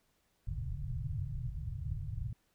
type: low-pass noise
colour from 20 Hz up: white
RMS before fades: -38 dBFS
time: 0.47-2.33 s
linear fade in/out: 5 ms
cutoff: 150 Hz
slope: 96 dB/octave
effects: pink hiss -75 dBFS RMS until 2.54 s